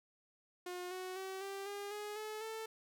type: tone with pitch steps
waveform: sawtooth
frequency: 359.1 / 370 / 381.3 / 393 / 404.9 / 417.3 / 430 / 443.1 Hz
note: F4 / F#4 / G4 / G4 / G#4 / G#4 / A4 / A4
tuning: +48 / 0 / -48 / +4 / -44 / +8 / -40 / +12 cents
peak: -38 dBFS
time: 0.66-2.66 s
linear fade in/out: 5 ms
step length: 250 ms
effects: none